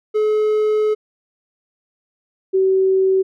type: tone pair in turn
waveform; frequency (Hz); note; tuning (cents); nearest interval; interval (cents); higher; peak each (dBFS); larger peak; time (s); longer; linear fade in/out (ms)
triangle / sine; 427.6 / 380.9; A4 / G4; -49 / -50; major second; 201; first; -12; neither; 0.14-0.95 / 2.53-3.23; first; 20
effects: none